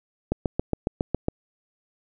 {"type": "click train", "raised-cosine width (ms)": 2, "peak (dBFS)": -9, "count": 8, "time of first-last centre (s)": [0.32, 1.284], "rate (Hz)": 7.26, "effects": []}